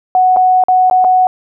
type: tone with dropouts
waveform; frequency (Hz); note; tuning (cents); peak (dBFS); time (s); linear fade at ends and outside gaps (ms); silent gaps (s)
sine; 740; F#5; 0; -6; 0.15-1.27; 1; 0.363-0.369 / 0.638-0.684 / 0.899-0.911 / 1.043-1.047
effects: none